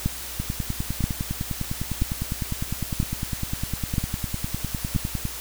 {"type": "two click trains", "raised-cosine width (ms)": 5, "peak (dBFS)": [-14, -9], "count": [49, 6], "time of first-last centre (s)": [[0.4, 5.253], [0.06, 4.962]], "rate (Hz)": [9.89, 1.02], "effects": ["added 60 Hz sine -42 dBFS peak until 5.4 s", "white hiss -35 dBFS RMS until 5.4 s"]}